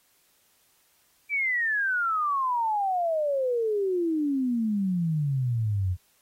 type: exponential sweep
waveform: sine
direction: down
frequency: 2349 to 87.31 Hz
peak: -23 dBFS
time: 1.29-5.97 s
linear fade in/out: 50 ms
effects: white hiss -65 dBFS RMS until 6.21 s + AAC 48 kbps